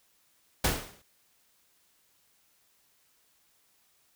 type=noise with exponential decay; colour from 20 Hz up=pink; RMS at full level=-23 dBFS; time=0.64-1.02 s; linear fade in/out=5 ms; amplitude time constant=82 ms; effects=white hiss -68 dBFS RMS until 4.15 s